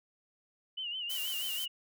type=tone with vibrato; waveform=sine; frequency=2935 Hz; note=F#7; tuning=15 cents flat; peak=-35 dBFS; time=0.77-1.68 s; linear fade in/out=10 ms; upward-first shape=sine; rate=6.2 Hz; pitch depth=91 cents each way
type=noise; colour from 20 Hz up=blue; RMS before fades=-39 dBFS; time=1.09-1.66 s; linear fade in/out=20 ms
effects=none